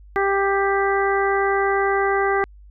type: harmonic tone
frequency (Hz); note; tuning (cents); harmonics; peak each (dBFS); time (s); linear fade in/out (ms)
394.3; G4; +10; 1 / 2 / 3 / 4 / 5; -20 / -23 / -25 / -26 / -27; 0.16-2.44; 0
effects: added 50 Hz sine -42 dBFS peak until 2.7 s